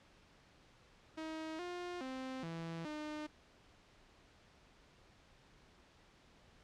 sawtooth tone with pitch steps, 317.1 / 354.5 / 261 / 165.5 / 303 Hz, D#4 / F4 / C4 / E3 / D#4, +33 / +26 / -4 / +7 / -46 cents, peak -38 dBFS, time 1.17-3.27 s, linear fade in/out 10 ms, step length 420 ms, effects pink hiss -65 dBFS RMS until 6.63 s + low-pass 5000 Hz 12 dB/octave

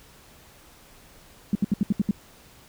sine tone bursts, 202.4 Hz, G#3, 44 cents flat, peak -17 dBFS, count 7, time 1.53-2.11 s, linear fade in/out 2 ms, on 22 ms, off 71 ms, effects pink hiss -52 dBFS RMS until 2.68 s

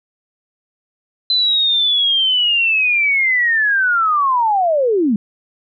sine linear sweep, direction down, 4051 to 195.1 Hz, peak -12 dBFS, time 1.3-5.16 s, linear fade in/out 2 ms, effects none

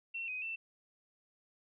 sine tone with pitch steps, 2712 / 2510 / 2674 Hz, E7 / D#7 / E7, +49 / +15 / +24 cents, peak -37 dBFS, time 0.14-0.56 s, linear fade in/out 10 ms, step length 140 ms, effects none

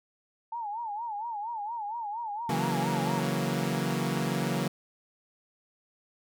sine tone with vibrato, 880 Hz, A5, in tune, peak -32 dBFS, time 0.52-3.2 s, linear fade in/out 5 ms, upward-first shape sine, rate 4.3 Hz, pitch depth 140 cents each way
sawtooth chord, F# dominant seventh, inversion second, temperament equal, 138.59 / 164.81 / 185 / 233.1 Hz, C#3 / E3 / F#3 / A#3, 0 / 0 / 0 / 0 cents, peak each -29 dBFS, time 2.49-4.68 s, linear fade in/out 5 ms
effects none

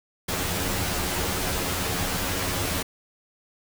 pink noise with comb filter, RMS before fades -27 dBFS, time 0.28-2.83 s, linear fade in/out 10 ms, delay 11 ms, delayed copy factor +0.85, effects none

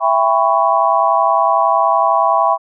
sine chord, C# half-diminished seventh, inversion first, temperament just, 665.2 / 798.3 / 997.9 / 1108.7 Hz, E5 / G5 / B5 / C#6, +16 / +31 / +18 / 0 cents, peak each -16 dBFS, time 0-2.58 s, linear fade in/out 50 ms, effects none

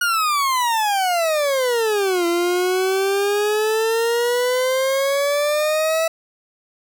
40% pulse exponential two-way sweep, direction down then up, 1455 to 340.4 to 656 Hz, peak -16 dBFS, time 0.01-6.08 s, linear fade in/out 5 ms, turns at 2.26 s, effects none

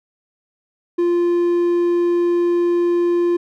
triangle tone, 347.6 Hz, F4, 8 cents flat, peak -12 dBFS, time 0.98-3.37 s, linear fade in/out 10 ms, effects none

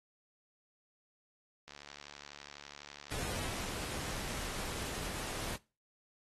click train, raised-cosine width 0.2 ms, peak -31 dBFS, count 192, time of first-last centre 1.68-4.333 s, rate 72 Hz
pink noise, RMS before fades -40 dBFS, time 3.1-5.57 s, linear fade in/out 20 ms
effects noise-tail reverb RT60 0.3 s tail -20 dB re dry + AAC 32 kbps

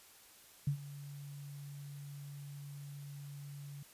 sine tone with ADSR envelope, 142.6 Hz, C#3, 49 cents sharp, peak -28 dBFS, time 0.67-3.83 s, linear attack 5 ms, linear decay 92 ms, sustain -17 dB, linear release 5 ms, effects white hiss -60 dBFS RMS until 3.93 s + resampled to 32000 Hz

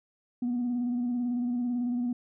sine tone with vibrato, 243.6 Hz, B3, 24 cents flat, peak -25 dBFS, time 0.42-2.13 s, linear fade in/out 5 ms, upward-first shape square, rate 18 Hz, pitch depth 29 cents each way, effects tanh soft clip ceiling -24 dBFS

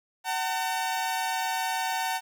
sawtooth tone pair together, 755 / 902.1 Hz, F#5 / A5, +35 / +43 cents, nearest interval minor third, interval 308 cents, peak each -26 dBFS, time 0.24-2.21 s, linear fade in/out 50 ms, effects 10-bit

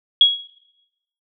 sine tone with exponential decay, 3322 Hz, G#7, in tune, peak -5 dBFS, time 0.21-0.5 s, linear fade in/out 2 ms, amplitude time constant 62 ms, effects noise-tail reverb RT60 0.9 s tail -17 dB re dry

